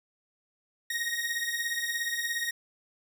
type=beating tone pair; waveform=sawtooth; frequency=1864.7 / 1881.7 Hz; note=A#6 / A#6; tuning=0 / +16 cents; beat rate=17 Hz; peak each=-29 dBFS; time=0.9-2.51 s; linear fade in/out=5 ms; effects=none